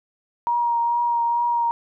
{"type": "tone with vibrato", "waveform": "sine", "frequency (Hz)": 945, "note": "A#5", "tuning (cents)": 23, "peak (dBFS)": -18, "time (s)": [0.47, 1.71], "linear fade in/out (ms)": 0, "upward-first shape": "triangle", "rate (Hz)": 2.3, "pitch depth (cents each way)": 19, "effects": []}